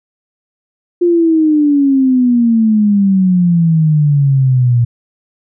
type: exponential sweep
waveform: sine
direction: down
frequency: 353.4 to 117.6 Hz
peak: -7 dBFS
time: 1.01-4.85 s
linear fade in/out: 10 ms
effects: none